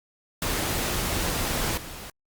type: noise with level steps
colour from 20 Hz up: pink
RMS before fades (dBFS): -27 / -39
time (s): 0.42-2.1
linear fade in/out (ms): 2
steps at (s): 1.77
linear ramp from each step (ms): 5
effects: Opus 48 kbps